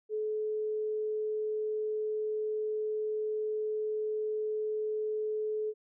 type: tone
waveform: sine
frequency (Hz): 429.4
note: A4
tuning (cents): -42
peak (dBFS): -30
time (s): 0.09-5.74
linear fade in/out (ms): 50
effects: none